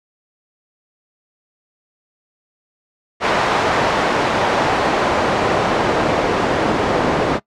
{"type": "noise with band-pass filter sweep", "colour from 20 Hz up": "pink", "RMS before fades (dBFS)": -17, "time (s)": [3.2, 7.4], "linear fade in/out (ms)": 50, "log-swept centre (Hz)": [920, 510], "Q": 0.74, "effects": ["noise-tail reverb RT60 0.1 s tail -22 dB re dry", "low-pass 7000 Hz 12 dB/octave"]}